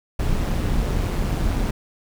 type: noise with amplitude modulation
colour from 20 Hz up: brown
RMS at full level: -19 dBFS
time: 0.19-1.71 s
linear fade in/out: 5 ms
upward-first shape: sine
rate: 182 Hz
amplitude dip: 55%
effects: none